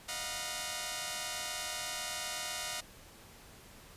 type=tone cluster; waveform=5% pulse; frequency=616 / 698 / 735 / 964 Hz; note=D#5 / F5 / F#5 / B5; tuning=-17 / -1 / -12 / -42 cents; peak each=-31 dBFS; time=0.08-2.81 s; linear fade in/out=10 ms; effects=pink hiss -55 dBFS RMS until 3.96 s + resampled to 32000 Hz